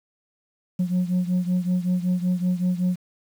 sine beating tone pair, 179.2 / 184.5 Hz, F3 / F#3, +45 / -5 cents, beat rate 5.3 Hz, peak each -20 / -23 dBFS, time 0.79-2.96 s, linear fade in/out 10 ms, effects tanh soft clip ceiling -17 dBFS + 8-bit

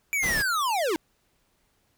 square linear sweep, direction down, 2349 to 293.7 Hz, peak -24 dBFS, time 0.13-0.96 s, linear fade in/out 0 ms
pink noise, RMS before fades -32 dBFS, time 0.22-0.43 s, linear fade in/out 20 ms
effects pink hiss -69 dBFS RMS until 1.97 s

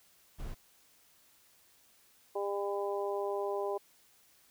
brown noise, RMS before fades -40 dBFS, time 0.38-0.55 s, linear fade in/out 20 ms
harmonic tone, 200.9 Hz, G3, 43 cents sharp, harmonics 2 / 3 / 4 / 5, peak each -34 / -38 / -40 / -42 dBFS, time 2.35-3.78 s, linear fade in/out 10 ms
effects white hiss -65 dBFS RMS until 4.5 s

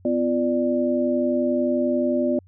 sine tone cluster, 252.6 / 343.9 / 590 Hz, B3 / F4 / D5, +39 / -27 / +8 cents, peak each -22 / -25 / -23 dBFS, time 0.05-2.39 s, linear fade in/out 2 ms, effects added 92 Hz sine -49 dBFS peak until 2.47 s

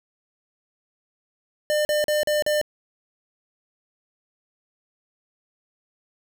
square tone bursts, 600 Hz, D5, 37 cents sharp, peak -20 dBFS, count 5, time 1.7-2.614 s, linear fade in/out 0 ms, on 150 ms, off 41 ms, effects none

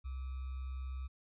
sine tone with sample-and-hold, 65.41 Hz, C2, in tune, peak -38 dBFS, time 0.04-1.08 s, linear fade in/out 20 ms, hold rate 1225 Hz, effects resampled to 8000 Hz

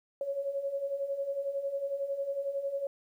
sine beating tone pair, 547 / 558 Hz, C#5 / C#5, -23 / +11 cents, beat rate 11 Hz, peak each -38 / -32 dBFS, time 0.21-2.87 s, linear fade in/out 2 ms, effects 11-bit

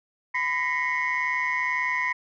sine tone cluster, 1005 / 1874 / 2016 / 2174 Hz, B5 / A#6 / B6 / C#7, +30 / +9 / +35 / -34 cents, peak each -28 dBFS, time 0.34-2.13 s, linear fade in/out 10 ms, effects tanh soft clip ceiling -17 dBFS

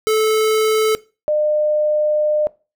square / sine tone pair in turn, 435.3 / 604.2 Hz, A4 / D5, -19 / +49 cents, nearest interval tritone, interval 568 cents, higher second, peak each -14 dBFS, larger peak neither, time 0.07-0.95 / 1.28-2.47 s, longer second, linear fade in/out 0 ms, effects noise-tail reverb RT60 0.3 s tail -20 dB re dry

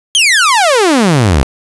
sawtooth exponential sweep, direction down, 3299 to 61.74 Hz, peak -3 dBFS, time 0.15-1.43 s, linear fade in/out 0 ms, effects resampled to 24000 Hz + 7-bit

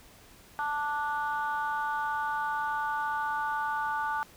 sine chord, D major, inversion second, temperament just, 881 / 1174.7 / 1468.3 Hz, A5 / D6 / F#6, +2 / 0 / -14 cents, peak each -30 / -34 / -33 dBFS, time 0.59-4.23 s, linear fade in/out 0 ms, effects tanh soft clip ceiling -21 dBFS + pink hiss -55 dBFS RMS until 4.36 s

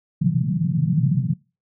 white band-pass noise, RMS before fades -20 dBFS, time 0.21-1.34 s, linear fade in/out 10 ms, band 130 to 170 Hz, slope 48 dB/octave, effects noise-tail reverb RT60 0.3 s tail -24 dB re dry

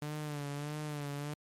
sawtooth tone with vibrato, 147.2 Hz, D3, 4 cents sharp, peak -33 dBFS, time 0.02-1.34 s, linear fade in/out 2 ms, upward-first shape sine, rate 1.6 Hz, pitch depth 54 cents each way, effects MP3 64 kbps

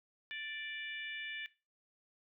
harmonic tone, 587.3 Hz, D5, in tune, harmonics 3 / 4 / 5 / 6, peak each -44 / -46 / -48 / -50 dBFS, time 0.31-1.46 s, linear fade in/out 0 ms, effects noise-tail reverb RT60 0.3 s tail -18 dB re dry

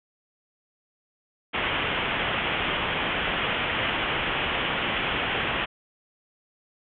white low-pass noise, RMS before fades -27 dBFS, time 1.53-5.66 s, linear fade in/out 20 ms, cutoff 3300 Hz, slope 96 dB/octave, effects none

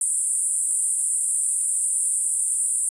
white band-pass noise, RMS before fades -23 dBFS, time 0.01-2.89 s, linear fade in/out 2 ms, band 8200 to 9800 Hz, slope 96 dB/octave, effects resampled to 24000 Hz

